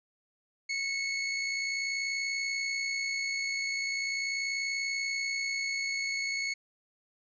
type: tone with amplitude modulation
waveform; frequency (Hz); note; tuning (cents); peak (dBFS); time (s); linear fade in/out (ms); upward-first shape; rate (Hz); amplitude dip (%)
sawtooth; 2199; C#7; -14; -25; 0.69-6.54; 10; sine; 60.4; 35
effects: resampled to 16000 Hz